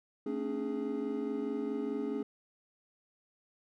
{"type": "tone cluster", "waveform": "triangle", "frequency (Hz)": [224.1, 271.4, 296.1, 416.6], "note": ["A3", "C#4", "D4", "G#4"], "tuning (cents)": [32, -36, 14, 5], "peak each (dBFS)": [-38, -35, -38, -35], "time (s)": [0.26, 2.23], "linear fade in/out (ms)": 5, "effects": []}